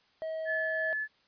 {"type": "tone", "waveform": "triangle", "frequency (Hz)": 639, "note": "D#5", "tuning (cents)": 46, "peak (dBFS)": -31, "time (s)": [0.22, 0.93], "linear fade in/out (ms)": 0}
{"type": "tone with tremolo", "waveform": "sine", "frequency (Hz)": 1727, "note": "A6", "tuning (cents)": -33, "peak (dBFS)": -29, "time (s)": [0.45, 1.08], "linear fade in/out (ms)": 50, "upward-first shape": "triangle", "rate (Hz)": 2.8, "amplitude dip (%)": 25}
{"effects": ["white hiss -67 dBFS RMS until 1.27 s", "resampled to 11025 Hz"]}